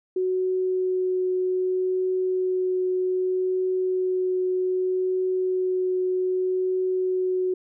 sine tone with vibrato, 370 Hz, F#4, in tune, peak -21 dBFS, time 0.16-7.54 s, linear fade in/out 5 ms, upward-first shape triangle, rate 0.64 Hz, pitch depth 8 cents each way, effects none

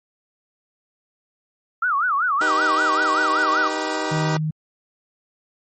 sine tone with vibrato, 1283 Hz, E6, 47 cents flat, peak -17 dBFS, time 1.82-3.68 s, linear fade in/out 5 ms, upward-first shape sine, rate 5.2 Hz, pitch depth 270 cents each way
15% pulse chord, Eb augmented, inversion none, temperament just, 311.1 / 388.9 / 486.1 Hz, Eb4 / G4 / B4, 0 / -14 / -28 cents, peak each -19 / -21 / -22 dBFS, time 2.41-4.37 s, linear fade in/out 2 ms
sine tone, 155.56 Hz, D#3, in tune, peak -20 dBFS, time 4.11-4.51 s, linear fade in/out 10 ms
effects MP3 32 kbps

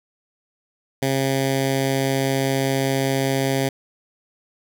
10% pulse tone with notch filter, 135 Hz, C#3, 45 cents flat, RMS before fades -21 dBFS, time 1.02-3.69 s, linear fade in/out 5 ms, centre 1100 Hz, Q 1.7, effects none

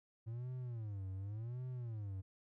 triangle tone with vibrato, 110 Hz, A2, in tune, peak -39 dBFS, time 0.26-2.22 s, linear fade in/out 20 ms, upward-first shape sine, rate 0.89 Hz, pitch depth 260 cents each way, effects none

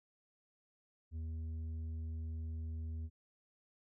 sine tone with tanh clipping, 80.4 Hz, E2, 43 cents flat, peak -40 dBFS, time 1.11-3.1 s, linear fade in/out 50 ms, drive 6 dB, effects none

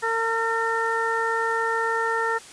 harmonic tone, 454.5 Hz, A#4, 44 cents flat, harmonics 1 / 2 / 3 / 4, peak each -27 / -27 / -27 / -27 dBFS, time 0.02-2.39 s, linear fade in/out 20 ms, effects white hiss -44 dBFS RMS until 2.52 s + resampled to 22050 Hz

